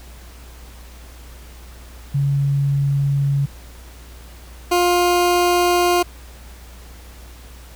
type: tone pair in turn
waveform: sine / 20% pulse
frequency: 140.1 / 353 Hz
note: C#3 / F4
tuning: +19 / +19 cents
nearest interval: octave + major third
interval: 1600 cents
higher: second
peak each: -15 / -9 dBFS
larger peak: second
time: 2.14-3.46 / 4.71-6.03 s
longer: neither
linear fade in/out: 10 ms
effects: added 60 Hz sine -38 dBFS peak until 7.75 s + pink hiss -45 dBFS RMS until 7.75 s